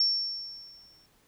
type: tone with exponential decay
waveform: sine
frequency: 5450 Hz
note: F8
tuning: 43 cents flat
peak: -20 dBFS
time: 0-1.06 s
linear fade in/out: 2 ms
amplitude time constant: 230 ms
effects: pink hiss -65 dBFS RMS until 1.27 s